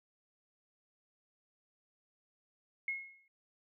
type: tone with exponential decay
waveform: sine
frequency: 2166 Hz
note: C#7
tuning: 41 cents flat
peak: -31 dBFS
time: 2.88-3.28 s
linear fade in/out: 2 ms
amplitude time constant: 85 ms
effects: none